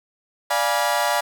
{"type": "chord", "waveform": "30% pulse", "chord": "D diminished seventh", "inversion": "none", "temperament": "equal with one note detuned", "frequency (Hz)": [587.3, 698.5, 830.6, 969.7], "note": ["D5", "F5", "Ab5", "Cb6"], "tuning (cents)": [0, 0, 0, -32], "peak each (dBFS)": -22, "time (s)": [0.5, 1.21], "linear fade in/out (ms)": 10, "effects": []}